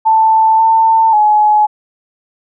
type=tone with pitch steps; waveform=sine; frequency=884 / 895 / 846 Hz; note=A5 / A5 / G#5; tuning=+8 / +29 / +32 cents; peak=-6 dBFS; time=0.05-1.67 s; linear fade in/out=20 ms; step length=540 ms; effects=none